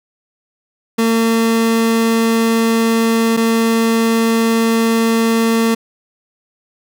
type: tone pair in turn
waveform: 30% pulse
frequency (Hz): 227.2 / 227.2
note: A#3 / A#3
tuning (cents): -44 / -44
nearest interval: unison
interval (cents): 0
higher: neither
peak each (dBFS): -9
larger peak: neither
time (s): 0.98-3.37 / 3.37-5.75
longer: first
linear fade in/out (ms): 10
effects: none